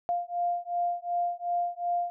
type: beating tone pair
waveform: sine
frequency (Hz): 698.5 / 701.2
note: F5 / F5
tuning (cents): 0 / +7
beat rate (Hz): 2.7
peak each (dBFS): -30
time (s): 0.09-2.1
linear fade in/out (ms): 0
effects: none